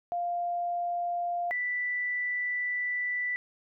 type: tone pair in turn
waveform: sine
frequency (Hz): 698.5 / 1975.7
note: F5 / B6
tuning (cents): 0 / 0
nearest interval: octave + tritone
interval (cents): 1800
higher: second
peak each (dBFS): -28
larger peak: neither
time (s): 0.12-1.51 / 1.51-3.36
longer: second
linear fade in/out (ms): 0
effects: none